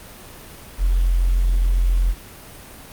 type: tone with quantisation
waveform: sine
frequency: 43.65 Hz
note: F1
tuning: in tune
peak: -14 dBFS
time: 0.78-2.15 s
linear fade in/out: 50 ms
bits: 7
effects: pink hiss -40 dBFS RMS until 2.92 s + Opus 32 kbps